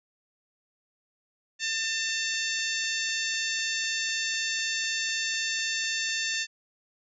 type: harmonic tone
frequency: 896 Hz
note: A5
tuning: 31 cents sharp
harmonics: 2 / 3 / 4 / 5 / 6 / 7 / 8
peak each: -32 / -34 / -35 / -36 / -37 / -37 / -38 dBFS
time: 1.59-6.47 s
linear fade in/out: 50 ms
effects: none